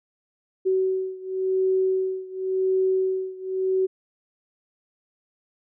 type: beating tone pair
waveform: sine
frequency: 376.9 / 377.82 Hz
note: F#4 / F#4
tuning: +32 / +36 cents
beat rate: 0.92 Hz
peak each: -23 / -25 dBFS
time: 0.65-3.87 s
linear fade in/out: 20 ms
effects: none